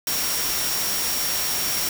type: tone in noise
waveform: sine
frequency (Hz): 5588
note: F8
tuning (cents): 0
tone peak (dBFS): -28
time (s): 0.07-1.89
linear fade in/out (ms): 2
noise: white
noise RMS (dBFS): -25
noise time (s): 0.07-1.89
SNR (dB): -6
effects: none